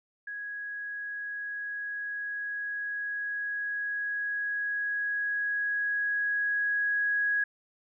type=tone with level ramp; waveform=sine; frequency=1661.2 Hz; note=G#6; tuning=in tune; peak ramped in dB=-35 to -24 dBFS; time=0.27-7.44 s; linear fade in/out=5 ms; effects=none